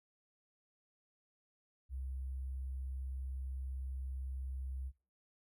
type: tone with sample-and-hold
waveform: sine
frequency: 65.6 Hz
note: C2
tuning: 5 cents sharp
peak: -39 dBFS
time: 1.89-4.92 s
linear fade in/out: 50 ms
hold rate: 11025 Hz
effects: noise-tail reverb RT60 0.4 s tail -21 dB re dry